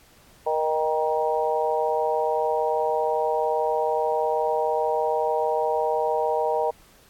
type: harmonic tone with a mistuned harmonic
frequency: 157.5 Hz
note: D#3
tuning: 21 cents sharp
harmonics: 3 / 4 / 5 / 6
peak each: -25 / -26 / -27 / -28 dBFS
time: 0.46-6.71 s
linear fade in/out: 10 ms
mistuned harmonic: 4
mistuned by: -31 cents
effects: pink hiss -55 dBFS RMS until 7.09 s + AAC 64 kbps